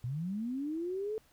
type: linear sweep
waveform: sine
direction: up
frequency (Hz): 114.9 to 443.1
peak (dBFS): -33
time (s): 0.04-1.18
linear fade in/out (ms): 0
effects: pink hiss -66 dBFS RMS until 1.32 s